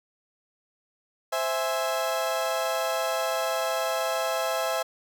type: chord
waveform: 30% pulse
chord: C augmented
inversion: none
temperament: equal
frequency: 523.3 / 659.3 / 830.6 Hz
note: C5 / E5 / G#5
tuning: 0 / 0 / 0 cents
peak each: -28 / -25 / -30 dBFS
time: 1.32-4.83 s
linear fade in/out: 10 ms
effects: none